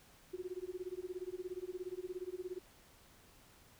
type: tone with tremolo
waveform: sine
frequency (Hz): 365.1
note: F#4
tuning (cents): -23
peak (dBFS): -37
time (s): 0.33-2.59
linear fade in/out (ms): 10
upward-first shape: sine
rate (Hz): 17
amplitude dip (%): 100
effects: pink hiss -63 dBFS RMS until 3.79 s